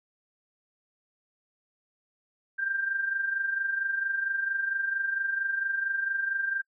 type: tone with amplitude modulation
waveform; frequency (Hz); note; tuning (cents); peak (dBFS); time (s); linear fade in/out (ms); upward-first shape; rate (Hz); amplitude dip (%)
sine; 1585; G6; +19; -24; 2.58-6.62; 20; sine; 24.4; 60
effects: noise-tail reverb RT60 0.1 s tail -26 dB re dry